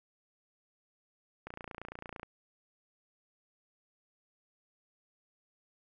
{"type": "click train", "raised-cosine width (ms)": 0.5, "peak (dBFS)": -27, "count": 23, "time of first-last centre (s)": [1.47, 2.231], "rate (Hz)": 28.9, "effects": []}